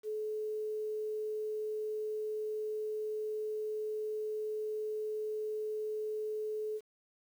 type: tone with quantisation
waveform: sine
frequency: 429.3 Hz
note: A4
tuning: 43 cents flat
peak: -34 dBFS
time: 0.03-6.81 s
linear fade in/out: 50 ms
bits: 10
effects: none